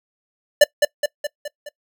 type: tone with echo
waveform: square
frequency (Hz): 587.3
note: D5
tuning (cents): 0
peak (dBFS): -7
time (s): 0.61-0.64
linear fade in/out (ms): 5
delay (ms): 210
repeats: 5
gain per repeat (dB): -5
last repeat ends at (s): 1.69
effects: noise-tail reverb RT60 0.1 s tail -22 dB re dry